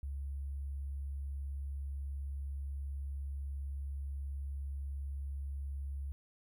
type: tone with sample-and-hold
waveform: sine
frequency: 69.3 Hz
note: C#2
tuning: in tune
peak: -37 dBFS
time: 0.03-6.12 s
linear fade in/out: 0 ms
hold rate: 11025 Hz
effects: none